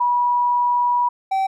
sine / triangle tone pair in turn, 972 / 771.5 Hz, B5 / G5, -28 / -28 cents, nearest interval major third, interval 400 cents, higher first, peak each -15 / -15 dBFS, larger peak neither, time 0-1.09 / 1.31-1.47 s, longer first, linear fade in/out 10 ms, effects none

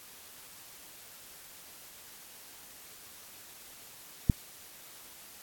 click, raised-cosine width 5 ms, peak -9 dBFS, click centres 4.298 s, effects white hiss -51 dBFS RMS until 5.42 s + AAC 64 kbps

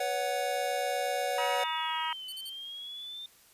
square chord, B suspended second, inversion none, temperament equal with one note detuned, 493.9 / 562.1 / 740 Hz, B4 / C#5 / F#5, 0 / +24 / 0 cents, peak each -37 / -34 / -33 dBFS, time 0-1.64 s, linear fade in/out 5 ms
harmonic tone, 318.7 Hz, D#4, 42 cents sharp, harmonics 3 / 4 / 5 / 6 / 7 / 8 / 9, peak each -33 / -38 / -44 / -41 / -43 / -45 / -38 dBFS, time 1.38-2.13 s, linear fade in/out 2 ms
sine exponential two-way sweep, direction down then up, 3612 to 3015 to 3612 Hz, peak -39 dBFS, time 1.6-3.26 s, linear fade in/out 2 ms, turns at 2.27 s
10% pulse tone bursts, 4465 Hz, C#8, 12 cents sharp, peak -35 dBFS, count 3, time 2.28-2.497 s, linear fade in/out 5 ms, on 45 ms, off 41 ms
effects white hiss -60 dBFS RMS until 3.53 s + resampled to 32000 Hz

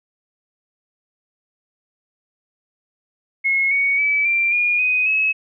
sine tone with pitch steps, 2171 / 2233 / 2297 / 2363 / 2431 / 2501 / 2573 Hz, C#7 / C#7 / D7 / D7 / D#7 / D#7 / E7, -37 / +12 / -39 / +10 / -41 / +8 / -43 cents, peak -15 dBFS, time 3.44-5.33 s, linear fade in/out 20 ms, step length 270 ms, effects none

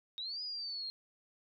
sine linear two-way sweep, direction up then down, 3729 to 4978 to 4189 Hz, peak -38 dBFS, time 0.18-0.9 s, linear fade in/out 0 ms, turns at 0.42 s, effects none

